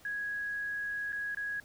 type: tone with dropouts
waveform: sine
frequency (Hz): 1661.2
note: G#6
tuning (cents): 0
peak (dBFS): -33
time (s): 0.05-1.6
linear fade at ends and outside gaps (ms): 2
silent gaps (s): 1.122-1.128 / 1.348-1.371
effects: pink hiss -59 dBFS RMS until 1.64 s